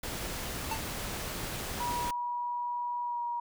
pink noise, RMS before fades -37 dBFS, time 0.03-2.11 s, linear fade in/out 5 ms
square tone with exponential decay, 889 Hz, A5, 18 cents sharp, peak -30 dBFS, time 0.71-0.87 s, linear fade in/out 5 ms, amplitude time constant 34 ms
sine tone with pitch glide, 966 to 953.8 Hz, B5 to A#5, -39 to +39 cents, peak -31 dBFS, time 1.8-3.4 s, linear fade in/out 5 ms, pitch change -22 cents, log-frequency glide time 3.03-3.21 s
effects none

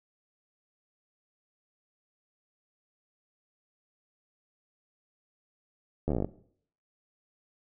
slowing click train, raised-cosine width 2 ms, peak -16 dBFS, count 11, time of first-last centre 6.08-6.246 s, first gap 12 ms, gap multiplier 1.07, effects noise-tail reverb RT60 0.6 s tail -18 dB re dry

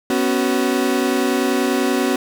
35% pulse chord, B suspended second, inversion none, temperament equal with one note detuned, 246.9 / 277.2 / 374.1 Hz, B3 / C#4 / F#4, 0 / 0 / +19 cents, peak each -19 dBFS, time 0.1-2.16 s, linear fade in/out 2 ms, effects none

